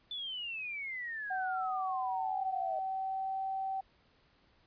sine exponential sweep, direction down, 3520 to 622.3 Hz, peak -37 dBFS, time 0.11-2.79 s, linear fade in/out 2 ms
sine tone with pitch glide, 750 to 769.8 Hz, F#5 to G5, +23 to -32 cents, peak -33 dBFS, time 1.3-3.81 s, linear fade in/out 10 ms, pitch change +45 cents, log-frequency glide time 1.46-3.42 s
effects pink hiss -68 dBFS RMS until 4.66 s + resampled to 11025 Hz

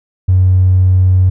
triangle tone with tanh clipping, 92.5 Hz, F#2, in tune, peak -5 dBFS, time 0.28-1.3 s, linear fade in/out 10 ms, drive 1 dB, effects none

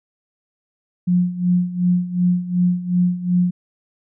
sine tone with tremolo, 178.5 Hz, F3, 38 cents sharp, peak -12 dBFS, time 1.07-3.51 s, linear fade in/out 10 ms, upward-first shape sine, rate 2.7 Hz, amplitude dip 80%, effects none

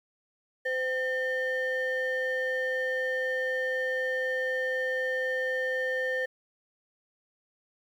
triangle ring-modulated tone, 646 Hz, E5, 35 cents flat, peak -22 dBFS, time 0.65-6.26 s, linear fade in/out 10 ms, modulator 1160 Hz, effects 10-bit

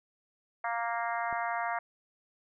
harmonic tone, 233.1 Hz, A#3, in tune, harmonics 3 / 4 / 5 / 6 / 7 / 8 / 9, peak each -34 / -36 / -38 / -40 / -41 / -42 / -43 dBFS, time 0.64-1.79 s, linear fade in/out 5 ms
click, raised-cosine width 2 ms, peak -33 dBFS, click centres 1.327 s
effects none

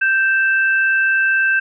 sine tone pair together, 1566 / 2642 Hz, G6 / E7, -2 / +3 cents, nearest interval major sixth, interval 905 cents, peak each -13 / -22 dBFS, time 0.01-1.6 s, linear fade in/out 10 ms, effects none

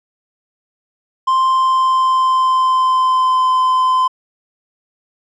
triangle tone with pitch glide, 1046.5 to 1027.9 Hz, C6 to C6, 0 to -31 cents, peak -9 dBFS, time 1.27-4.08 s, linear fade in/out 10 ms, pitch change -31 cents, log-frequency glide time 1.48-3.52 s, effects resampled to 22050 Hz

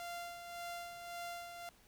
sawtooth tone with tremolo, 693 Hz, F5, 14 cents flat, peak -38 dBFS, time 0-1.69 s, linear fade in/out 0 ms, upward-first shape sine, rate 1.8 Hz, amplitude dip 50%, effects pink hiss -66 dBFS RMS until 1.87 s

